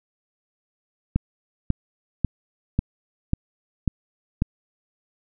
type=click train; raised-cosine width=5 ms; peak=-7 dBFS; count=7; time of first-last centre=1.16-4.421 s; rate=1.84 Hz; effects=none